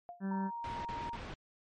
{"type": "tone with exponential decay", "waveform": "sine", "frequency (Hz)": 702, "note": "F5", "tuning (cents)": 9, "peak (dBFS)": -40, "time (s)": [0.09, 0.3], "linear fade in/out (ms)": 0, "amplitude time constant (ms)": 44}
{"type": "harmonic tone", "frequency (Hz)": 194, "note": "G3", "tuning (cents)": -18, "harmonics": [1, 2, 3, 4, 5, 6, 7, 8, 9], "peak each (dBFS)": [-33, -47, -52, -54, -52, -60, -58, -53, -56], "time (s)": [0.2, 0.51], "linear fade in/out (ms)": 50}
{"type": "tone", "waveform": "sine", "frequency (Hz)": 936, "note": "A#5", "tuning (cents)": 7, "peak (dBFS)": -38, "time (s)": [0.31, 1.16], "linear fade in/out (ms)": 5}
{"type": "noise bursts", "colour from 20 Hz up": "pink", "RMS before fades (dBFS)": -43, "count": 3, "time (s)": [0.64, 1.34], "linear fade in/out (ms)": 2, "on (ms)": 210, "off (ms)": 35}
{"effects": ["low-pass 3000 Hz 12 dB/octave", "MP3 48 kbps"]}